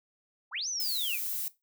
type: linear two-way sweep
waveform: sine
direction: up then down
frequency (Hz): 700 to 6272 to 2199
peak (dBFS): -31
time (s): 0.51-1.19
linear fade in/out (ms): 50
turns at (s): 0.68
type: noise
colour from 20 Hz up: violet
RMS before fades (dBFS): -34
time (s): 0.8-1.48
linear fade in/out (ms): 0
effects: noise-tail reverb RT60 0.2 s tail -17 dB re dry